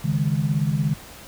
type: chord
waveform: sine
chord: C# suspended second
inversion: none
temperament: equal with one note detuned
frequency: 138.59 / 155.56 / 205.9 Hz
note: C#3 / D#3 / G#3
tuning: 0 / 0 / -15 cents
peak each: -23 / -22 / -27 dBFS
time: 0.04-0.94 s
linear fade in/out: 10 ms
effects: pink hiss -42 dBFS RMS until 1.27 s